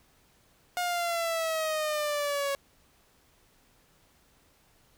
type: exponential sweep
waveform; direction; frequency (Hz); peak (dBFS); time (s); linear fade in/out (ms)
sawtooth; down; 717 to 554; -24; 0.77-2.55; 0
effects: pink hiss -64 dBFS RMS until 4.97 s